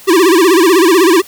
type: tone with vibrato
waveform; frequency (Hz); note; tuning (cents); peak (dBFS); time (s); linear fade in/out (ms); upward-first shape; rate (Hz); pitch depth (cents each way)
square; 354.6; F4; +26; -6; 0.07-1.22; 20; sine; 16; 180
effects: white hiss -37 dBFS RMS until 1.27 s